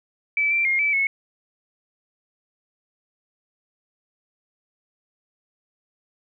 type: tone with pitch steps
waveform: sine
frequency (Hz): 2309 / 2350 / 2132 / 2310 / 2193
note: D7 / D7 / C7 / D7 / C#7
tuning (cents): -30 / +1 / +32 / -29 / -19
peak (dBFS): -18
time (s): 0.37-1.07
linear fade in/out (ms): 2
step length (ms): 140
effects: none